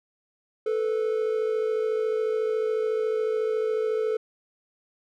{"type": "tone pair together", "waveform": "triangle", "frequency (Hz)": [437.9, 491.9], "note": ["A4", "B4"], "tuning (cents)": [-8, -7], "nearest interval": "major second", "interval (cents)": 201, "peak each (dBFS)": [-22, -28], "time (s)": [0.66, 4.17], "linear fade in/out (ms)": 5, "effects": []}